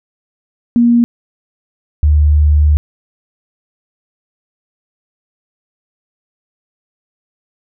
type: tone pair in turn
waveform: sine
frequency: 237.1 / 74.68 Hz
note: A#3 / D2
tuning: +30 / +30 cents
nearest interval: octave + minor sixth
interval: 2000 cents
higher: first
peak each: -6 dBFS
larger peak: neither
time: 0.76-1.04 / 2.03-2.77 s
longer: second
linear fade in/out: 0 ms
effects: none